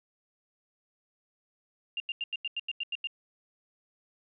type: tone bursts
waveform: sine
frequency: 2794 Hz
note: F7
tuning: in tune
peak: -30 dBFS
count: 10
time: 1.97-3.072 s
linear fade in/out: 2 ms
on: 31 ms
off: 88 ms
effects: none